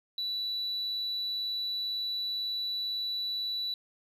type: tone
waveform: sine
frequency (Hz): 3951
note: B7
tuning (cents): 0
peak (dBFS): -29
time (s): 0.18-3.74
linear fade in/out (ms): 2
effects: tanh soft clip ceiling -28 dBFS